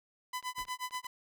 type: tone with tremolo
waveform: sawtooth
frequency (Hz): 1004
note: B5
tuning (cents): +28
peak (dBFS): -30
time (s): 0.33-1.07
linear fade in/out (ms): 5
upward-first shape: sine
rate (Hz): 8.3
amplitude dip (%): 100
type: clicks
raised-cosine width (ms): 0.2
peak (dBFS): -36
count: 7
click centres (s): 0.427 / 0.588 / 0.652 / 0.684 / 0.909 / 0.946 / 1.045
type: noise with exponential decay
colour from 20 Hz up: brown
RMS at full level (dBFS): -40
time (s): 0.58-0.7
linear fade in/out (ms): 5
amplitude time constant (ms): 25
effects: none